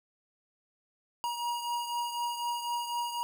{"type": "beating tone pair", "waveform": "square", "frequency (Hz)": [952, 956], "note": ["A#5", "A#5"], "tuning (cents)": [36, 43], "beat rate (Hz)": 4, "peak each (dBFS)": [-33, -40], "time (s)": [1.24, 3.23], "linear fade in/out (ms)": 0, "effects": []}